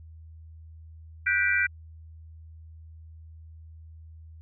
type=chord; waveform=sine; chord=G major seventh; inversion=third; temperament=just; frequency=1470 / 1568 / 1960 / 2352 Hz; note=F#6 / G6 / B6 / D7; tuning=-12 / 0 / -14 / +2 cents; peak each=-27 dBFS; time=1.26-1.67 s; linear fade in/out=10 ms; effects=added 80 Hz sine -44 dBFS peak until 4.41 s